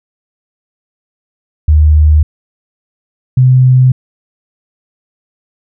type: tone pair in turn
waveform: sine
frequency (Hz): 76.3 / 128.32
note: D#2 / C3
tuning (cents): -33 / -33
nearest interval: major sixth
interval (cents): 900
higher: second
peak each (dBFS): -3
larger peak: neither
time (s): 1.68-2.23 / 3.37-3.92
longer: neither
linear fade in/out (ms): 5
effects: none